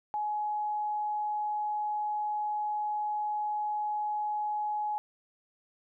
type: tone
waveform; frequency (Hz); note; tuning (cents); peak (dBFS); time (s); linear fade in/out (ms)
sine; 842; G#5; +24; -29; 0.14-4.98; 0
effects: none